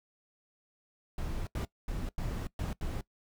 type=noise bursts at uneven times; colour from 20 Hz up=brown; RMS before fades=-35 dBFS; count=6; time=1.18-1.47 / 1.55-1.65 / 1.88-2.09 / 2.18-2.47 / 2.59-2.73 / 2.81-3.01 s; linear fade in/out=2 ms; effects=noise-tail reverb RT60 0.1 s tail -20 dB re dry